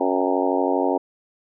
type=harmonic tone with a mistuned harmonic; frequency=92.5 Hz; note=F#2; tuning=in tune; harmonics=3 / 4 / 5 / 6 / 7 / 8 / 9 / 10; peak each=-24 / -25 / -26 / -27 / -27 / -28 / -29 / -29 dBFS; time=0-0.98 s; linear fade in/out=10 ms; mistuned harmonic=8; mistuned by=+44 cents; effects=none